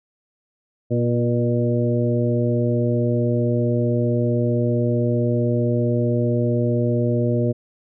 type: harmonic tone with a mistuned harmonic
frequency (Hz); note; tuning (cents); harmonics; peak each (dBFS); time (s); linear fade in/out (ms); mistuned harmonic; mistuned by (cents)
120; B2; -49; 1 / 2 / 3 / 4 / 5; -20 / -23 / -25 / -26 / -27; 0.9-7.53; 20; 3; -22
effects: none